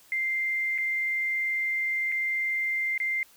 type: tone with dropouts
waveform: sine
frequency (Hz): 2093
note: C7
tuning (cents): 0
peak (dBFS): -25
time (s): 0.12-3.23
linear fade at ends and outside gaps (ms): 1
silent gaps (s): 0.779-0.784 / 2.118-2.122 / 2.978-3.001
effects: white hiss -57 dBFS RMS until 3.36 s